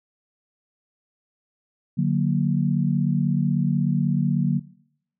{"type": "chord", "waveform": "sine", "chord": "D augmented", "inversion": "none", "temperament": "equal with one note detuned", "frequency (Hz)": [146.83, 183.08, 233.1], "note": ["D3", "F#3", "A#3"], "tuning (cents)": [0, -18, 0], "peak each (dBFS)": [-22, -22, -25], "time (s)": [1.97, 4.6], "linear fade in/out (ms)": 20, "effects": ["noise-tail reverb RT60 0.7 s tail -20 dB re dry"]}